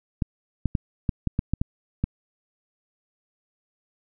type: clicks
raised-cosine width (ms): 5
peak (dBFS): -10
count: 9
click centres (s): 0.222 / 0.657 / 0.752 / 1.092 / 1.273 / 1.391 / 1.536 / 1.615 / 2.04
effects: none